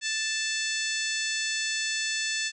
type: harmonic tone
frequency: 880 Hz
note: A5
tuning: in tune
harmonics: 2 / 3 / 4 / 5 / 6 / 7 / 8 / 9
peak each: -32 / -34 / -35 / -36 / -37 / -37 / -38 / -39 dBFS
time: 0.01-2.52 s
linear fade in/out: 50 ms
effects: none